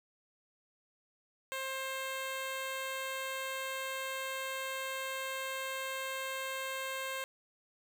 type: tone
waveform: 10% pulse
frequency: 530 Hz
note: C5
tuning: 22 cents sharp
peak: -28 dBFS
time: 1.52-7.24 s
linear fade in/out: 0 ms
effects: none